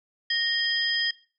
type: tone cluster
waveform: sine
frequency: 1855 / 3217 / 5000 Hz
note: A#6 / G7 / D#8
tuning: -9 / +44 / +8 cents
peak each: -27 dBFS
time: 0.3-1.11 s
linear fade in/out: 5 ms
effects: noise-tail reverb RT60 0.4 s tail -20 dB re dry